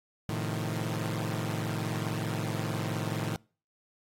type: chord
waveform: sawtooth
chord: F dominant seventh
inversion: first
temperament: equal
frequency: 110 / 130.81 / 155.56 / 174.61 Hz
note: A2 / C3 / Eb3 / F3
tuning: 0 / 0 / 0 / 0 cents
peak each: -30 / -35 / -31 / -35 dBFS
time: 0.29-3.36 s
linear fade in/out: 0 ms
effects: noise-tail reverb RT60 0.4 s tail -26 dB re dry + AAC 48 kbps